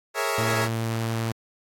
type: chord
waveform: 15% pulse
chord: A# half-diminished seventh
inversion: third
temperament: equal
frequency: 415.3 / 466.2 / 554.4 / 659.3 Hz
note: G#4 / A#4 / C#5 / E5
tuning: 0 / 0 / 0 / 0 cents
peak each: -23 dBFS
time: 0.14-0.69 s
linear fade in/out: 50 ms
type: tone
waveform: sawtooth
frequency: 113.8 Hz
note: A#2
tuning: 41 cents flat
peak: -21 dBFS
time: 0.38-1.32 s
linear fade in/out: 5 ms
effects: AAC 48 kbps